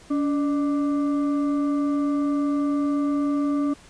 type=tone with frequency modulation; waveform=sine; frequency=286.1 Hz; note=D4; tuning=45 cents flat; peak=-20 dBFS; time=0.1-3.74 s; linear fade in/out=10 ms; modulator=891 Hz; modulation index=0.39; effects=pink hiss -50 dBFS RMS until 3.89 s + resampled to 22050 Hz